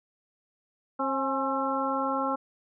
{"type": "harmonic tone with a mistuned harmonic", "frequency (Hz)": 267.9, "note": "C4", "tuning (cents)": 41, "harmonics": [1, 2, 3, 4, 5], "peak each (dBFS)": [-32, -32, -32, -32, -32], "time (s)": [0.99, 2.36], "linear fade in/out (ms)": 10, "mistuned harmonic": 3, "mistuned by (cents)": 58, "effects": []}